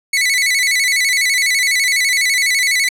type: tone with vibrato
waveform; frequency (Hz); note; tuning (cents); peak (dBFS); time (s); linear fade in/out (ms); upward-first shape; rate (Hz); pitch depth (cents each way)
sawtooth; 2100; C7; +6; -9; 0.13-2.89; 5; square; 12; 87
effects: low-pass 12000 Hz 12 dB/octave